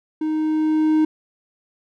triangle tone with level ramp, 311.1 Hz, D#4, in tune, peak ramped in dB -18 to -11 dBFS, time 0.21-1.05 s, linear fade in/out 5 ms, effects none

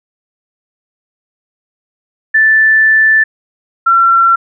sine tone pair in turn, 1760 / 1358.6 Hz, A6 / F6, 0 / -48 cents, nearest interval major third, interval 448 cents, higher first, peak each -5 dBFS, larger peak neither, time 2.34-3.24 / 3.86-4.36 s, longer first, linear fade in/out 10 ms, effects none

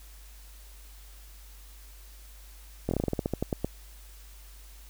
slowing click train, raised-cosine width 2 ms, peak -14 dBFS, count 14, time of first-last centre 2.89-3.646 s, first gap 22 ms, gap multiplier 1.15, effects added 50 Hz sine -47 dBFS peak until 4.89 s + white hiss -55 dBFS RMS until 4.89 s

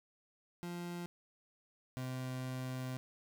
30% pulse tone pair in turn, 174.1 / 128.74 Hz, F3 / C3, -5 / -28 cents, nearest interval perfect fourth, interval 523 cents, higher first, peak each -38 / -36 dBFS, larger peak second, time 0.63-1.06 / 1.97-2.97 s, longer second, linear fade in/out 0 ms, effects none

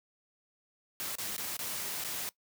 white noise with dropouts, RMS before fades -37 dBFS, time 1-2.29 s, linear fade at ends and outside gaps 0 ms, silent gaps 1.154-1.184 / 1.365-1.38 / 1.567-1.591 / 2.039-2.047 s, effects noise-tail reverb RT60 0.1 s tail -20 dB re dry + high-pass 80 Hz 12 dB/octave

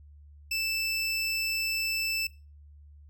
25% pulse tone, 2644 Hz, E7, 5 cents sharp, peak -24 dBFS, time 0.51-2.27 s, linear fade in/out 5 ms, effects noise-tail reverb RT60 0.3 s tail -20 dB re dry + added 73 Hz sine -49 dBFS peak until 3.09 s

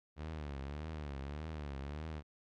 sawtooth tone with vibrato, 73.42 Hz, D2, in tune, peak -37 dBFS, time 0.16-2.23 s, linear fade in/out 50 ms, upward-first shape triangle, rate 1.7 Hz, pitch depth 160 cents each way, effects low-pass 4000 Hz 12 dB/octave

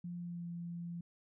sine tone with pitch glide, 174.61 to 171.51 Hz, F3 to F3, 0 to -31 cents, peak -40 dBFS, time 0.04-1.01 s, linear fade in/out 5 ms, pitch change -31 cents, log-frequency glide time 0.16-0.47 s, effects none

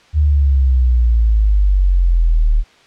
sine exponential sweep, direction down, 76.4 to 37 Hz, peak -9 dBFS, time 0.13-2.64 s, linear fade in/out 50 ms, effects white hiss -48 dBFS RMS until 2.86 s + low-pass 4000 Hz 12 dB/octave

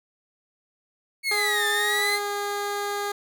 30% pulse exponential two-way sweep, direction down then up, 2217 to 1772 to 2093 Hz, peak -20 dBFS, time 1.23-2.2 s, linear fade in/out 50 ms, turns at 1.68 s
15% pulse tone with pitch glide, 415.3 to 407.5 Hz, G#4 to G#4, 0 to -33 cents, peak -20 dBFS, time 1.31-3.12 s, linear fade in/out 5 ms, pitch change -33 cents, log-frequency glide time 1.86-2.3 s
effects none

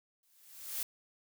blue noise with exponential growth, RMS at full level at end -34 dBFS, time 0.23-0.83 s, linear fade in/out 2 ms, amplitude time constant 130 ms, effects none

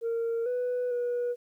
sine tone with pitch steps, 461.4 / 494.6 / 485 Hz, A#4 / B4 / B4, -18 / +3 / -31 cents, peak -25 dBFS, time 0.01-1.36 s, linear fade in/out 50 ms, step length 450 ms, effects tanh soft clip ceiling -25 dBFS + 11-bit

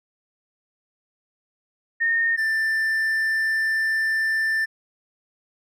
sine / triangle tone pair in turn, 1833 / 1777.7 Hz, A#6 / A6, -30 / +17 cents, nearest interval minor second, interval 53 cents, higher first, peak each -18 dBFS, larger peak neither, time 2-2.37 / 2.37-4.66 s, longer second, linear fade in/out 20 ms, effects none

